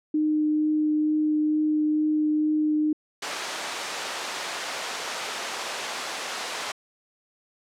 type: tone with vibrato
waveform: sine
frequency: 305.5 Hz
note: D#4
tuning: 32 cents flat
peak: -20 dBFS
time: 0.14-2.93 s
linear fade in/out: 5 ms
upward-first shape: triangle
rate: 2.2 Hz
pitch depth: 9 cents each way
type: high-pass noise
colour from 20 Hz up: pink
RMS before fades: -31 dBFS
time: 3.22-6.72 s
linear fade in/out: 5 ms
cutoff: 620 Hz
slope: 12 dB/octave
effects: low-pass 7000 Hz 12 dB/octave